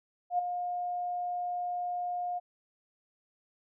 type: tone with ADSR envelope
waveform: sine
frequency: 712 Hz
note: F5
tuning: 33 cents sharp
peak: -23 dBFS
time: 0.3-2.4 s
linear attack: 87 ms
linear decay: 10 ms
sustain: -8 dB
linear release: 25 ms
effects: none